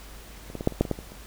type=clicks; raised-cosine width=2 ms; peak=-27 / -19 / -18 / -6 / -24 / -6 / -19 / -11 / -25 / -30 dBFS; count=10; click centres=0.501 / 0.553 / 0.609 / 0.674 / 0.723 / 0.81 / 0.852 / 0.913 / 0.989 / 1.12 s; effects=added 50 Hz sine -45 dBFS peak until 1.26 s + pink hiss -47 dBFS RMS until 1.26 s